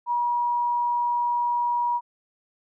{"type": "tone", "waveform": "sine", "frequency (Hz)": 960, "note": "B5", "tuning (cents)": -49, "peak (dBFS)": -21, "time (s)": [0.06, 2.01], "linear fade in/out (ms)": 50, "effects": []}